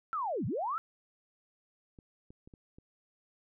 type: linear two-way sweep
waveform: sine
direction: down then up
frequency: 1374 to 92.5 to 1374 Hz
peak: -31 dBFS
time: 0.13-0.78 s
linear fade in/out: 0 ms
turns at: 0.46 s
type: clicks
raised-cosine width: 3 ms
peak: -39 dBFS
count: 5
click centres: 1.988 / 2.305 / 2.475 / 2.538 / 2.785 s
effects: none